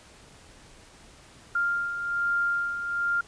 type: beating tone pair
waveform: sine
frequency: 1396.9 / 1398.1 Hz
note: F6 / F6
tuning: 0 / +1 cents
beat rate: 1.2 Hz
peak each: -33 / -25 dBFS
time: 1.55-3.21 s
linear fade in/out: 5 ms
effects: pink hiss -52 dBFS RMS until 3.27 s + resampled to 22050 Hz